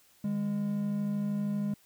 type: tone pair together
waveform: triangle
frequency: 151.5 / 204.3 Hz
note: D#3 / G#3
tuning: -46 / -28 cents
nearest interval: perfect fourth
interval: 518 cents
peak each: -36 / -27 dBFS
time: 0.24-1.74 s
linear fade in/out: 5 ms
effects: white hiss -63 dBFS RMS until 1.85 s